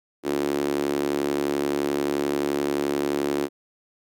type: tone with high-pass filter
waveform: sawtooth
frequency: 71.5 Hz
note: D2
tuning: 46 cents flat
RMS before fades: -25 dBFS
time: 0.23-3.49 s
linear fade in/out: 50 ms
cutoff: 330 Hz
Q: 4.2
effects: none